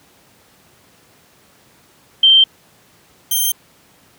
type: tone pair in turn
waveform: sine / 5% pulse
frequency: 3136 / 3154 Hz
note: G7 / G7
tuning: 0 / +10 cents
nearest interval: unison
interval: 10 cents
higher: second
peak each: -6 dBFS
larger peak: neither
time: 2.23-2.44 / 3.31-3.52 s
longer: neither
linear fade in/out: 5 ms
effects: pink hiss -51 dBFS RMS until 4.18 s + high-pass 100 Hz 12 dB/octave